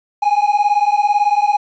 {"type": "beating tone pair", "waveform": "triangle", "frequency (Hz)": [817, 835], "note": ["G#5", "G#5"], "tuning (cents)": [-29, 9], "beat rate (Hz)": 18, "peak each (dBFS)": -13, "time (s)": [0.22, 1.57], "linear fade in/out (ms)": 10, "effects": ["resampled to 16000 Hz", "8-bit"]}